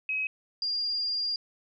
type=tone pair in turn; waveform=sine; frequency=2546 / 4806 Hz; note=D#7 / D8; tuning=+39 / +39 cents; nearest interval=major seventh; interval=1100 cents; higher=second; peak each=-27 / -27 dBFS; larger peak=neither; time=0.09-0.27 / 0.62-1.36 s; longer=second; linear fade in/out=2 ms; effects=none